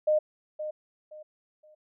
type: tone with echo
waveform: sine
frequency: 612 Hz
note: D#5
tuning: 29 cents flat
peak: -20 dBFS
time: 0.07-0.19 s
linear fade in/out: 10 ms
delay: 520 ms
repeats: 3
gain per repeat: -11 dB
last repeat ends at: 1.75 s
effects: none